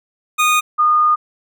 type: tone pair in turn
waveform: 25% pulse / sine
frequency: 1234 / 1223.4 Hz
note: D#6 / D#6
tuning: -15 / -30 cents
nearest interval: unison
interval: 15 cents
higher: first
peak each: -8 / -10 dBFS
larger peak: first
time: 0.38-0.61 / 0.78-1.16 s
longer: second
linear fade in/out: 20 ms
effects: none